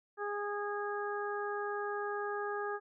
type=harmonic tone; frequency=411.1 Hz; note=G#4; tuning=18 cents flat; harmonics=1 / 2 / 3 / 4; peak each=-37 / -41 / -41 / -42 dBFS; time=0.17-2.8 s; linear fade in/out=50 ms; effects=none